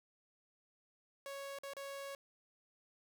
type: tone with dropouts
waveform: sawtooth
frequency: 554.4 Hz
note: C#5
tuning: in tune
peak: -40 dBFS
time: 1.26-2.15 s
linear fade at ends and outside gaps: 1 ms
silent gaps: 1.587-1.634 / 1.735-1.767 s
effects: none